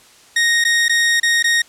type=tone with dropouts; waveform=sawtooth; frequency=1864.7 Hz; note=A#6; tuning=in tune; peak=-9 dBFS; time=0.36-1.62 s; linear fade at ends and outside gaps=5 ms; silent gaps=0.641-0.649 / 0.883-0.894 / 1.2-1.23 / 1.427-1.441 s; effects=white hiss -47 dBFS RMS until 1.68 s + low-pass 9000 Hz 12 dB/octave